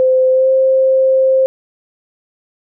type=tone with pitch glide; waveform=sine; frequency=517 to 526.9 Hz; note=C5 to C5; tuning=-21 to +12 cents; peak=-8 dBFS; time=0-1.46 s; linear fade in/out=0 ms; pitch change=+33 cents; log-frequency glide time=0.31-0.5 s; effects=none